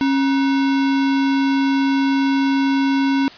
sine tone with sample-and-hold, 272.9 Hz, C#4, 27 cents flat, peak -14 dBFS, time 0.01-3.28 s, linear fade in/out 0 ms, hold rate 1225 Hz, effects white hiss -40 dBFS RMS until 3.37 s + resampled to 11025 Hz

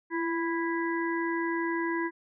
harmonic tone with a mistuned harmonic, 329.6 Hz, E4, in tune, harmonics 1 / 3 / 5 / 6, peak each -29 / -34 / -36 / -37 dBFS, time 0.1-2.11 s, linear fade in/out 50 ms, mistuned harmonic 1, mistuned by +33 cents, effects none

